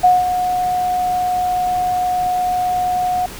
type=tone with ADSR envelope; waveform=sine; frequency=727 Hz; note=F#5; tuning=31 cents flat; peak=-6 dBFS; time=0.03-3.26 s; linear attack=16 ms; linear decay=190 ms; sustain=-9 dB; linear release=4 ms; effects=pink hiss -33 dBFS RMS until 3.39 s